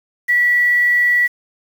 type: tone with quantisation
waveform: sine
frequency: 1947 Hz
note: B6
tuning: 25 cents flat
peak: -11 dBFS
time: 0.28-1.28 s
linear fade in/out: 20 ms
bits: 6
effects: none